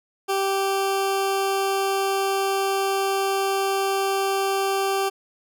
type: tone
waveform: 20% pulse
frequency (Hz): 390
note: G4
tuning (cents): -9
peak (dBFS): -16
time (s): 0.28-5.1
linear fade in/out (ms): 20
effects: none